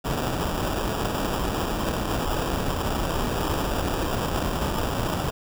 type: noise with sample-and-hold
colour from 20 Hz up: pink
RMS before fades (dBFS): -26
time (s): 0.04-5.31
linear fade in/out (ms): 20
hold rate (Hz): 2100
effects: none